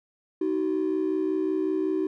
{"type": "ring-modulated tone", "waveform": "triangle", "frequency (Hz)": 345.4, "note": "F4", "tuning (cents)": -19, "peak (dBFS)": -17, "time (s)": [0.41, 2.07], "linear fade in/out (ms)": 5, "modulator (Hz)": 32.7, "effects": ["tanh soft clip ceiling -18 dBFS"]}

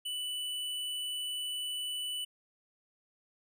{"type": "tone", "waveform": "square", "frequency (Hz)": 2976, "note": "F#7", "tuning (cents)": 9, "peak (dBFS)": -35, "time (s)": [0.05, 2.25], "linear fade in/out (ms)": 10, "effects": []}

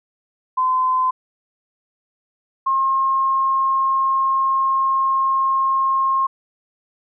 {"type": "tone pair in turn", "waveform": "sine", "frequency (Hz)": [1027, 1071.1], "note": ["C6", "C6"], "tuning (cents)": [-33, 40], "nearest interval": "minor second", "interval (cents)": 73, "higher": "second", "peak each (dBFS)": -15, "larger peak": "neither", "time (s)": [[0.57, 1.11], [2.66, 6.27]], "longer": "second", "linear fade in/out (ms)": 10, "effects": []}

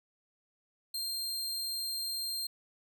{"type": "tone", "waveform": "sawtooth", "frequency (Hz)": 4186, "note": "C8", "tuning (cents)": 0, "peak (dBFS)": -31, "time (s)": [0.94, 2.47], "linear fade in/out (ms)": 5, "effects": []}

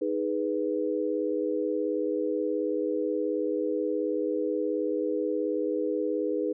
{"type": "chord", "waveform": "sine", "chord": "G# minor", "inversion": "second", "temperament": "equal", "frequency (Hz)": [311.1, 415.3, 493.9], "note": ["D#4", "G#4", "B4"], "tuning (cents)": [0, 0, 0], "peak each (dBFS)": -30, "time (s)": [0.01, 6.53], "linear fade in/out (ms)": 10, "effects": []}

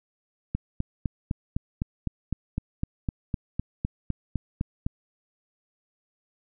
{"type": "click train", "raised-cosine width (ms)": 5, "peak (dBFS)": -14, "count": 18, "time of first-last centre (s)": [0.55, 4.865], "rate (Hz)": 3.94, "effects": []}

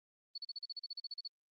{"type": "tone bursts", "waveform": "sine", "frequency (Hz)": 4435, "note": "C#8", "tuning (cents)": 0, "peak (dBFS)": -40, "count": 14, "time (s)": [0.35, 1.277], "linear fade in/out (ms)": 5, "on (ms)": 30, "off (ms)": 39, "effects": ["Opus 32 kbps"]}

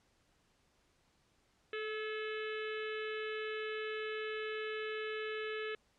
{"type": "harmonic tone with a mistuned harmonic", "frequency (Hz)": 433.7, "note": "A4", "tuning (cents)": -25, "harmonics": [1, 3, 4, 5, 6, 7, 8, 9], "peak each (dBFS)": [-39, -48, -45, -49, -49, -51, -56, -58], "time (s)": [1.73, 5.75], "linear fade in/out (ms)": 2, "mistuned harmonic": 4, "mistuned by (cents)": -30, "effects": ["pink hiss -73 dBFS RMS until 5.98 s", "low-pass 8000 Hz 12 dB/octave"]}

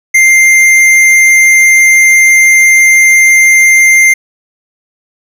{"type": "tone with hard clipping", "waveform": "triangle", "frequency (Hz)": 2098, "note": "C7", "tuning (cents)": 4, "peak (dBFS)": -4, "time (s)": [0.14, 4.14], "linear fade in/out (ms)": 10, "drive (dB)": 14, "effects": []}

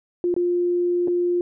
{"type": "tone with dropouts", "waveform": "sine", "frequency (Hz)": 352, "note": "F4", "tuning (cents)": 14, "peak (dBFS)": -18, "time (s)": [0.24, 1.41], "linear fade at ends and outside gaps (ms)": 1, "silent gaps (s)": [[0.341, 0.364], [1.075, 1.081]], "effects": []}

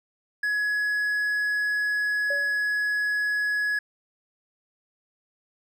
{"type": "tone", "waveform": "triangle", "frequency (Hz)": 1683, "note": "G#6", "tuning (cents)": 23, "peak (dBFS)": -21, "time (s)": [0.43, 3.79], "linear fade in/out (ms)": 5}
{"type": "tone with exponential decay", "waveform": "sine", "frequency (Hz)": 571, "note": "D5", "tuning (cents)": -49, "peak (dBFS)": -27, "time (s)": [2.3, 2.67], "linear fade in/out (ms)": 5, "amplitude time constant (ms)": 80}
{"effects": []}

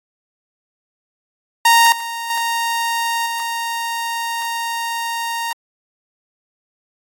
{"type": "tone with level steps", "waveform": "sawtooth", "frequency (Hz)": 928, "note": "A#5", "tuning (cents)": -8, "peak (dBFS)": [-5, -20, -14, -17], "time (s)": [1.65, 5.53], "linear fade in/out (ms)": 5, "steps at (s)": [1.92, 2.3, 3.26], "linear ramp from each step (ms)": 2, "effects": ["AAC 64 kbps"]}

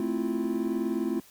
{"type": "chord", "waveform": "triangle", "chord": "F major seventh", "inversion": "first", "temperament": "equal", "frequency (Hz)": [220, 261.6, 329.6, 349.2], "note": ["A3", "C4", "E4", "F4"], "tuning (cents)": [0, 0, 0, 0], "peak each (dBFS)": -30, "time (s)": [0, 1.2], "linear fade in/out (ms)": 2, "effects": ["white hiss -55 dBFS RMS until 1.3 s", "Opus 48 kbps"]}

